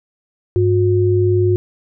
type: tone pair together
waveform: sine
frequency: 101.19 / 360 Hz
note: G#2 / F#4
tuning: -45 / -47 cents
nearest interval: octave + minor seventh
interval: 2198 cents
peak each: -14 dBFS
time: 0.56-1.56 s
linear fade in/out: 0 ms
effects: none